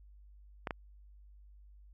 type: clicks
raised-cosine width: 0.5 ms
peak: -20 dBFS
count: 2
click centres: 0.672 / 0.708 s
effects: added 50 Hz sine -54 dBFS peak until 1.93 s